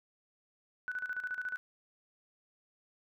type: tone with tremolo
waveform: sine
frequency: 1491 Hz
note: F#6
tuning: 13 cents sharp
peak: -33 dBFS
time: 0.88-1.57 s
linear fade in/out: 0 ms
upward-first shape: square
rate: 14 Hz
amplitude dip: 70%
effects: none